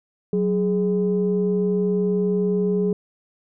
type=tone pair together; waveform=sine; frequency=185.2 / 416.7 Hz; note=F#3 / G#4; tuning=+2 / +6 cents; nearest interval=octave + major second; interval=1404 cents; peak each=-20 dBFS; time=0.33-2.93 s; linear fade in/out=2 ms; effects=tanh soft clip ceiling -11 dBFS